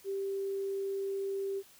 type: tone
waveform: sine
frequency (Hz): 392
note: G4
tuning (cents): 0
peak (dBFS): -32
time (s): 0.04-1.63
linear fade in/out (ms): 50
effects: white hiss -59 dBFS RMS until 1.79 s